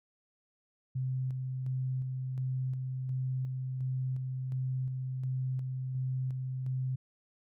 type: tone with tremolo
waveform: sine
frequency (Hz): 129.7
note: C3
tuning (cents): -15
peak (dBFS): -30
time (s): 0.95-6.96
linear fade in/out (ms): 10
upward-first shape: square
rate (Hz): 1.4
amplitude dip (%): 30
effects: none